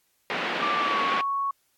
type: band-pass noise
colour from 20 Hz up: white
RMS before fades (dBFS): -29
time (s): 0.3-1.21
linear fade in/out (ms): 0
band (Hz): 200 to 2800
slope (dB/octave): 24
type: tone with pitch glide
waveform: sine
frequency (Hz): 1174.7 to 1108.8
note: D6 to C#6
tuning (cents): 0 to 0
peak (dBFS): -24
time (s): 0.62-1.51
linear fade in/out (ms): 5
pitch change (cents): -100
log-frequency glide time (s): 0.79-1.04
effects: white hiss -69 dBFS RMS until 1.77 s + AAC 64 kbps